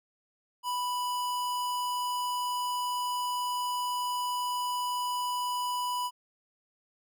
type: tone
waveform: square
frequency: 987.8 Hz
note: B5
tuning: in tune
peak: -30 dBFS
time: 0.63-6.11 s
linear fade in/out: 50 ms
effects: none